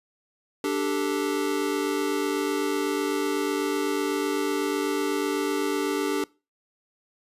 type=chord; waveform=square; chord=D suspended fourth; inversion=none; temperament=equal; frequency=293.7 / 392 / 440 Hz; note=D4 / G4 / A4; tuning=0 / 0 / 0 cents; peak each=-28 / -29 / -31 dBFS; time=0.64-6.24 s; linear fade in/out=2 ms; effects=noise-tail reverb RT60 0.3 s tail -23 dB re dry + resampled to 32000 Hz